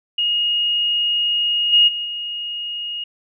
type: tone with level steps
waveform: sine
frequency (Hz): 2866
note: F7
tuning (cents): +44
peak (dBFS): -16 / -9 / -22 / -24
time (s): 0.18-3.04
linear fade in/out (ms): 5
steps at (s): 1.72 / 1.87 / 2.04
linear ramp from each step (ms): 20
effects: none